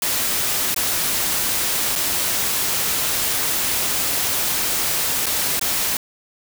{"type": "noise with dropouts", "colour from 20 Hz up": "white", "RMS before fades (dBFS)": -21, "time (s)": [0.02, 5.97], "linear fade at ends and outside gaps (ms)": 2, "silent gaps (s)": [[0.745, 0.762], [1.955, 1.959], [5.259, 5.265], [5.595, 5.612]], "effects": []}